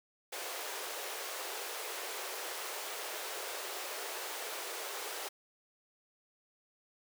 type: high-pass noise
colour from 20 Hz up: pink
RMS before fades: -41 dBFS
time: 0.32-5.29 s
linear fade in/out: 10 ms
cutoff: 380 Hz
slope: 48 dB/octave
effects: none